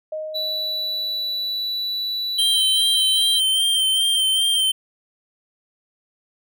sine tone with exponential decay, 622.3 Hz, D#5, in tune, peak -24 dBFS, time 0.12-2.01 s, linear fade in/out 5 ms, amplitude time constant 410 ms
triangle tone, 3951 Hz, B7, in tune, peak -21 dBFS, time 0.34-3.4 s, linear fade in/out 20 ms
square tone with vibrato, 3136 Hz, G7, in tune, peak -17 dBFS, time 2.38-4.72 s, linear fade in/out 10 ms, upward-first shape sine, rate 2.5 Hz, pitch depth 25 cents each way
effects none

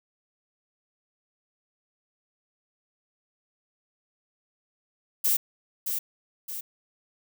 violet noise with echo, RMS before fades -23 dBFS, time 5.24-5.37 s, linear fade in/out 10 ms, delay 620 ms, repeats 2, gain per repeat -6 dB, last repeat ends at 6.61 s, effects none

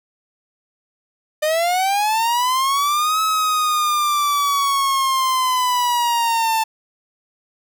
45% pulse linear two-way sweep, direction up then down, 602 to 1290 to 883 Hz, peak -16 dBFS, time 1.42-6.64 s, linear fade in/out 10 ms, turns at 3.21 s, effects none

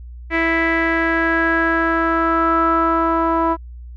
sawtooth tone with low-pass filter sweep, 329.6 Hz, E4, in tune, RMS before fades -17 dBFS, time 0.3-3.57 s, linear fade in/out 50 ms, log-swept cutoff 2100 to 1100 Hz, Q 6.7, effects added 60 Hz sine -32 dBFS peak until 3.96 s

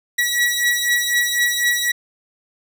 sawtooth beating tone pair, 1928 / 1932 Hz, B6 / B6, -42 / -39 cents, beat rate 4 Hz, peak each -17 / -15 dBFS, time 0.18-1.92 s, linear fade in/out 10 ms, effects none

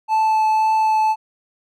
triangle tone with vibrato, 873 Hz, A5, 14 cents flat, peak -12 dBFS, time 0.08-1.16 s, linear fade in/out 50 ms, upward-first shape triangle, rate 1.9 Hz, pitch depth 9 cents each way, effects none

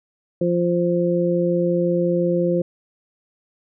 harmonic tone, 174.3 Hz, F3, 3 cents flat, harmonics 1 / 2 / 3, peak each -21 / -21 / -21 dBFS, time 0.41-2.62 s, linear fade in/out 5 ms, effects none

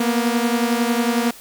sawtooth beating tone pair, 233.1 / 244.1 Hz, A#3 / B3, 0 / -20 cents, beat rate 11 Hz, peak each -15 / -18 dBFS, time 0-1.31 s, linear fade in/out 5 ms, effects white hiss -42 dBFS RMS until 1.4 s

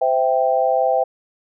sine chord, C major, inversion none, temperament equal with one note detuned, 517.2 / 659.3 / 784 Hz, C5 / E5 / G5, -20 / 0 / 0 cents, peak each -19 dBFS, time 0.01-1.04 s, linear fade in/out 10 ms, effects none

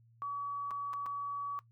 sine tone with dropouts, 1137 Hz, C#6, 44 cents sharp, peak -35 dBFS, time 0.22-1.59 s, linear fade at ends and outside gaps 0 ms, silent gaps 0.708-0.713 / 0.933-0.937 / 1.06-1.064 s, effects noise-tail reverb RT60 0.1 s tail -18 dB re dry + added 115 Hz sine -61 dBFS peak until 1.71 s

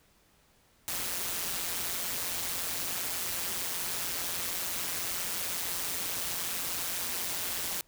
white noise with amplitude modulation, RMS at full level -31 dBFS, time 0.88-7.81 s, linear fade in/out 0 ms, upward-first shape sine, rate 176 Hz, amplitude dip 65%, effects pink hiss -65 dBFS RMS until 7.87 s

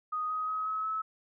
sine tone with pitch steps, 1244.5 / 1257.5 / 1270.6 / 1283.9 / 1297.3 Hz, D#6 / D#6 / D#6 / E6 / E6, 0 / +18 / +36 / -46 / -28 cents, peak -30 dBFS, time 0.12-1.02 s, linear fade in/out 10 ms, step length 180 ms, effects none

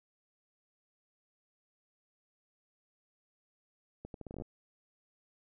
accelerating click train, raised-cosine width 2 ms, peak -30 dBFS, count 11, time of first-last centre 4.05-4.421 s, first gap 92 ms, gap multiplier 0.77, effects none

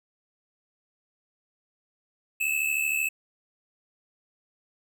square tone pair together, 2579 / 2652 Hz, E7 / E7, -39 / +10 cents, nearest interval unison, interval 49 cents, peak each -28 dBFS, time 2.4-3.09 s, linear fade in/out 10 ms, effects none

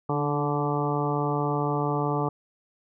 harmonic tone with a mistuned harmonic, 145.5 Hz, D3, 16 cents flat, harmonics 1 / 2 / 3 / 4 / 5 / 6 / 7 / 8, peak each -28 / -31 / -30 / -36 / -33 / -32 / -37 / -33 dBFS, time 0.09-2.29 s, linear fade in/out 5 ms, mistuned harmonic 2, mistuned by +27 cents, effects none

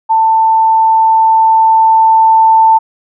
sine tone with level ramp, 890 Hz, A5, 20 cents sharp, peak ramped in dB -6 to -3 dBFS, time 0.09-2.79 s, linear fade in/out 20 ms, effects none

